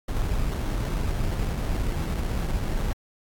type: noise with sample-and-hold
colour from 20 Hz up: brown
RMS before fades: -26 dBFS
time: 0.08-2.93 s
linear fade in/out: 5 ms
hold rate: 2450 Hz
effects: AAC 64 kbps